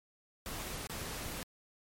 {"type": "noise with dropouts", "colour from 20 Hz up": "pink", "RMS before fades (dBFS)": -41, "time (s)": [0.46, 1.43], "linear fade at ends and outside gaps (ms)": 0, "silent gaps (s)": [0.87, 0.896], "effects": ["MP3 64 kbps"]}